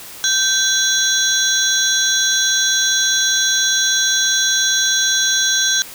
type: tone cluster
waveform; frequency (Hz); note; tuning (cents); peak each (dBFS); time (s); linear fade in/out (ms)
sine; 1550 / 3396 / 4005 / 5750 / 6410; G6 / G#7 / B7 / F8 / G8; -20 / +38 / +23 / +50 / +38; -20; 0.24-5.82; 0
effects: white hiss -35 dBFS RMS until 5.94 s